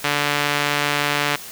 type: tone with band-pass filter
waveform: sawtooth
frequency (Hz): 145.5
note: D3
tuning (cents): -16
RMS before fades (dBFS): -21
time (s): 0.04-1.36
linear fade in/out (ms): 5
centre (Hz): 2400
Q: 0.84
effects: white hiss -36 dBFS RMS until 1.51 s